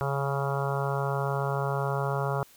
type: harmonic tone with a mistuned harmonic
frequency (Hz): 139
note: C#3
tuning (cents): +5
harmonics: 1 / 3 / 4 / 5 / 6 / 7 / 8 / 9 / 10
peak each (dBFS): -29 / -34 / -35 / -36 / -37 / -37 / -38 / -39 / -39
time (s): 0.01-2.43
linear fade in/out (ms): 0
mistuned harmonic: 1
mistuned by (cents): -18
effects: white hiss -56 dBFS RMS until 2.56 s